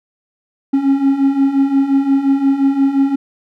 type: beating tone pair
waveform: triangle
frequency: 270 / 275.7 Hz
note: C#4 / C#4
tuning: -45 / -9 cents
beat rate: 5.7 Hz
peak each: -15 / -10 dBFS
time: 0.73-3.16 s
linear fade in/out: 10 ms
effects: none